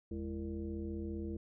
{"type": "tone with frequency modulation", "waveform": "sine", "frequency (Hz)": 208, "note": "G#3", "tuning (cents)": 3, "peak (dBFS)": -37, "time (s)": [0.11, 1.37], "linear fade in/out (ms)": 5, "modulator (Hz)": 127, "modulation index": 1.5, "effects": []}